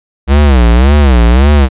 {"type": "tone with vibrato", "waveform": "square", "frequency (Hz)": 65.2, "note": "C2", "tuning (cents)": -5, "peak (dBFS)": -4, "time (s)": [0.27, 1.69], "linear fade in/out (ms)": 50, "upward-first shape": "sine", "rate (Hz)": 1.8, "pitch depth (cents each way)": 220, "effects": ["resampled to 8000 Hz"]}